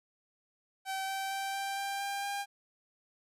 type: tone with pitch steps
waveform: sawtooth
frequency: 770 / 775.4 / 780.7 / 786.2 / 791.6 / 797.2 / 802.7 Hz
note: G5 / G5 / G5 / G5 / G5 / G5 / G5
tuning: -31 / -19 / -7 / +5 / +17 / +29 / +41 cents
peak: -30 dBFS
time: 0.85-2.46 s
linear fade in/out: 50 ms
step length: 230 ms
effects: resampled to 32000 Hz